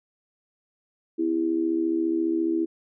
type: tone with amplitude modulation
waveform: sine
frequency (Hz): 329.6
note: E4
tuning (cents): 0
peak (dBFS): -18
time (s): 1.18-2.66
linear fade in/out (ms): 20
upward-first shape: sine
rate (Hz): 74.6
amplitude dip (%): 75
effects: none